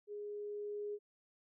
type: tone with level ramp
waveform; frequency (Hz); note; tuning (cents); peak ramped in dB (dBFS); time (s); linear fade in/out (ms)
sine; 414.1; G#4; -5; -42 to -38; 0.07-0.99; 50
effects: none